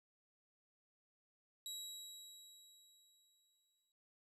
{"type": "tone with exponential decay", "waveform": "25% pulse", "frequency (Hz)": 3872, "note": "B7", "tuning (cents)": -35, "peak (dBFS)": -40, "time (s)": [1.66, 3.92], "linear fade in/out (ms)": 1, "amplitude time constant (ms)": 490, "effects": ["noise-tail reverb RT60 0.6 s tail -22 dB re dry", "resampled to 32000 Hz"]}